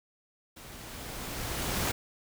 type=noise with level ramp; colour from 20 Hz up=pink; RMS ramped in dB=-48 to -29 dBFS; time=0.56-1.92 s; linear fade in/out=10 ms; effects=none